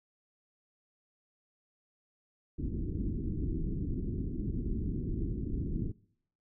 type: low-pass noise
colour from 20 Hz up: pink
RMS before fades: -34 dBFS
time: 2.58-5.92 s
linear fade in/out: 10 ms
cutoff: 360 Hz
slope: 48 dB/octave
effects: noise-tail reverb RT60 0.7 s tail -24 dB re dry